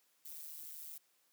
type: noise with amplitude modulation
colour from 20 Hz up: violet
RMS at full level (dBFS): -45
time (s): 0.25-0.98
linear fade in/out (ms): 5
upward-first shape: sine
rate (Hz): 153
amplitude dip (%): 85
effects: white hiss -74 dBFS RMS until 1.32 s + high-pass 200 Hz 12 dB/octave